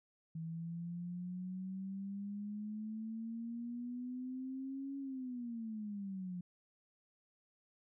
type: exponential two-way sweep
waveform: sine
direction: up then down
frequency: 161.3 to 277.2 to 176 Hz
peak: -40 dBFS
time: 0.35-6.41 s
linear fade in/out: 5 ms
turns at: 4.98 s
effects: none